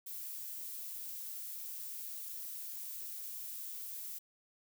violet noise, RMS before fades -44 dBFS, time 0.06-4.19 s, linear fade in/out 10 ms, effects none

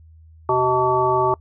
harmonic tone, 126.7 Hz, B2, 45 cents sharp, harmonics 1 / 3 / 5 / 7 / 9, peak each -29 / -20 / -24 / -20 / -21 dBFS, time 0.49-1.34 s, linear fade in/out 2 ms, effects noise-tail reverb RT60 0.1 s tail -24 dB re dry + added 80 Hz sine -44 dBFS peak until 1.4 s

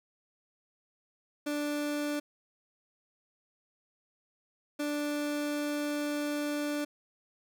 30% pulse tone bursts at uneven times, 293.7 Hz, D4, in tune, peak -28 dBFS, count 2, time 1.46-2.2 / 4.79-6.85 s, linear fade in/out 10 ms, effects none

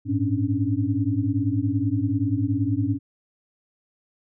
sine tone cluster, 101 / 111.5 / 271.5 / 289 Hz, G#2 / A2 / C#4 / D4, -48 / +23 / -36 / -28 cents, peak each -26 dBFS, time 0.05-2.99 s, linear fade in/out 50 ms, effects none

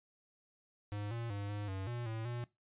square tone with pitch steps, 103.2 / 116.9 / 101.2 / 103.2 / 95.7 / 120.1 / 111.8 / 120.3 Hz, G#2 / A#2 / G#2 / G#2 / G2 / B2 / A2 / B2, -10 / +5 / -44 / -10 / -41 / -48 / +28 / -45 cents, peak -39 dBFS, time 0.92-2.44 s, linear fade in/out 0 ms, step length 190 ms, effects noise-tail reverb RT60 0.2 s tail -20 dB re dry + resampled to 8000 Hz

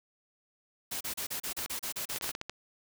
white noise bursts, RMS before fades -36 dBFS, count 11, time 0.91-2.318 s, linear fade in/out 10 ms, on 98 ms, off 33 ms
clicks, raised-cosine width 0.2 ms, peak -19 dBFS, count 9, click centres 1.59 / 1.66 / 2.161 / 2.212 / 2.243 / 2.292 / 2.351 / 2.414 / 2.496 s
effects none

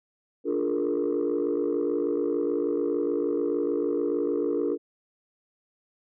sine chord, Bb dominant seventh, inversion first, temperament just, 291.4 / 349.6 / 419.5 / 466.2 Hz, D4 / F4 / Ab4 / Bb4, -13 / +2 / +17 / 0 cents, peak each -28 dBFS, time 0.44-4.78 s, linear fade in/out 50 ms, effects tanh soft clip ceiling -18 dBFS

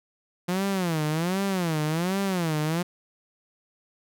sawtooth tone with vibrato, 173.2 Hz, F3, 14 cents flat, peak -20 dBFS, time 0.48-2.83 s, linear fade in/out 10 ms, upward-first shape sine, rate 1.3 Hz, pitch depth 230 cents each way, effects none

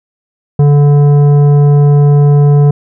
sine tone with tanh clipping, 144.8 Hz, D3, 24 cents flat, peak -5 dBFS, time 0.59-2.71 s, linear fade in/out 5 ms, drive 11 dB, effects none

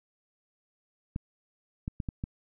clicks, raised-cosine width 5 ms, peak -20 dBFS, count 5, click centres 1.161 / 1.879 / 2.002 / 2.088 / 2.239 s, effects none

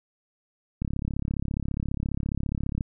click train, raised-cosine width 5 ms, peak -16 dBFS, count 70, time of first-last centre 0.82-2.808 s, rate 34.7 Hz, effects none

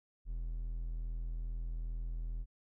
triangle tone, 41.2 Hz, E1, in tune, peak -34 dBFS, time 0.25-2.46 s, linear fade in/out 50 ms, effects none

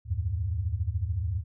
sine tone cluster, 76.2 / 89.3 / 103.6 Hz, D#2 / F2 / G#2, -36 / +39 / -4 cents, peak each -31 dBFS, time 0.05-1.44 s, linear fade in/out 50 ms, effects none

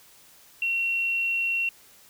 sine tone, 2731 Hz, F7, 39 cents flat, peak -23 dBFS, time 0.62-1.69 s, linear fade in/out 2 ms, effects white hiss -54 dBFS RMS until 2.09 s

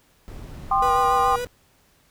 brown noise, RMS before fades -37 dBFS, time 0.28-1.47 s, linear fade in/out 0 ms
sine chord, C minor, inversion second, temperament equal with one note detuned, 784 / 1046.5 / 1213.3 Hz, G5 / C6 / Eb6, 0 / 0 / -44 cents, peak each -20 / -22 / -22 dBFS, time 0.71-1.36 s, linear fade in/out 5 ms
45% pulse tone with vibrato, 485.4 Hz, B4, 30 cents flat, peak -26 dBFS, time 0.82-1.45 s, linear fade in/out 5 ms, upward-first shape sine, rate 7 Hz, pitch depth 24 cents each way
effects pink hiss -60 dBFS RMS until 2.1 s

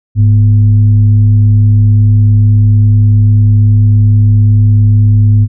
sine tone with frequency modulation, 104.4 Hz, G#2, 10 cents sharp, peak -3 dBFS, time 0.15-5.48 s, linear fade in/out 50 ms, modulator 138 Hz, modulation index 0.32, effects none

